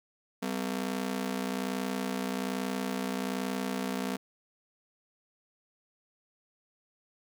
sawtooth ring-modulated tone, 226.2 Hz, A3, 48 cents sharp, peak -24 dBFS, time 0.42-4.17 s, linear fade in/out 10 ms, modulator 30.6 Hz, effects none

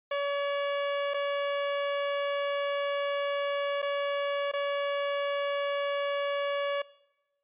sawtooth tone with dropouts, 567 Hz, C#5, 39 cents sharp, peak -24 dBFS, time 0.11-6.82 s, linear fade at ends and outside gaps 5 ms, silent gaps 1.137-1.142 / 3.819-3.826 / 4.516-4.535 s, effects noise-tail reverb RT60 1.0 s tail -21 dB re dry + resampled to 8000 Hz

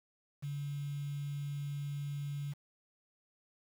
sine tone with quantisation, 143.1 Hz, D3, 45 cents flat, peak -36 dBFS, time 0.42-2.54 s, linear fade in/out 20 ms, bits 9, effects none

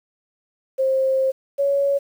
sine tone pair in turn, 530 / 559.5 Hz, C5 / C#5, +22 / +16 cents, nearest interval minor second, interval 94 cents, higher second, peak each -16 dBFS, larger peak neither, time 0.78-1.32 / 1.58-1.99 s, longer first, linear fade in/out 20 ms, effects 8-bit

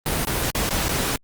pink noise with dropouts, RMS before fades -23 dBFS, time 0.06-1.16 s, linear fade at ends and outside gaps 2 ms, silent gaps 0.251-0.27 / 0.505-0.549 / 0.692-0.706 / 0.884-0.891 s, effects Opus 24 kbps

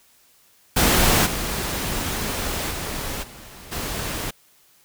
pink noise with level steps, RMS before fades -17 / -26 / -29 / -42 / -28 dBFS, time 0.76-4.31 s, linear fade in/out 10 ms, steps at 1.25 / 2.7 / 3.22 / 3.71 s, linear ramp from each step 20 ms, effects white hiss -57 dBFS RMS until 4.84 s

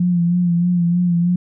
sine tone with vibrato, 174.61 Hz, F3, in tune, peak -13 dBFS, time 0-1.36 s, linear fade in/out 5 ms, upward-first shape sine, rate 3.2 Hz, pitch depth 40 cents each way, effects none

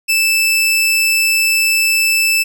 sawtooth tone, 2637 Hz, E7, in tune, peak -8 dBFS, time 0.08-2.44 s, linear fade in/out 20 ms, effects none

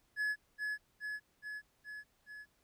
triangle tone with echo, 1700 Hz, G#6, 40 cents sharp, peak -30 dBFS, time 0.16-0.36 s, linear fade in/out 50 ms, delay 420 ms, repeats 5, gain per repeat -3 dB, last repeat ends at 2.46 s, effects pink hiss -74 dBFS RMS until 2.63 s

